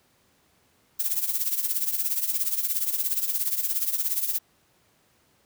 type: noise with tremolo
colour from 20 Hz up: violet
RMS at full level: -23 dBFS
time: 0.99-4.39 s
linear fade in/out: 10 ms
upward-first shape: triangle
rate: 17 Hz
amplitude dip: 80%
effects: pink hiss -64 dBFS RMS until 5.45 s + high-pass 80 Hz 12 dB/octave